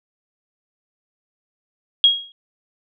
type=tone with exponential decay; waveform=sine; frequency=3285 Hz; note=G#7; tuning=20 cents flat; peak=-6 dBFS; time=2.04-2.32 s; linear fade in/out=1 ms; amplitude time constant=59 ms; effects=none